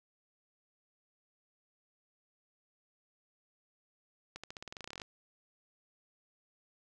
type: accelerating click train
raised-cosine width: 0.2 ms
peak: -26 dBFS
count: 17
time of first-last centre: 4.36-5.018 s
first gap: 76 ms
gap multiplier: 0.91
effects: none